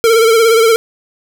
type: tone with vibrato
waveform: square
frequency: 453 Hz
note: A#4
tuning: 50 cents flat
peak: -7 dBFS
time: 0.04-0.76 s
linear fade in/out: 0 ms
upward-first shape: sine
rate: 17 Hz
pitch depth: 52 cents each way
effects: none